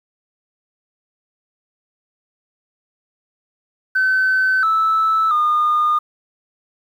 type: tone with pitch steps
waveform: sine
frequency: 1526 / 1311 / 1219 Hz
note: G6 / E6 / D#6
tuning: -47 / -10 / -36 cents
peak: -12 dBFS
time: 3.95-5.99 s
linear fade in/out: 10 ms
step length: 680 ms
effects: tanh soft clip ceiling -10 dBFS + 8-bit